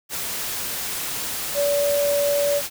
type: tone in noise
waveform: sine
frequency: 574 Hz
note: D5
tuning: 40 cents flat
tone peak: -18 dBFS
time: 1.54-2.62 s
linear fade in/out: 50 ms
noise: white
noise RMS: -28 dBFS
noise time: 0.09-2.7 s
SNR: +7 dB
effects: none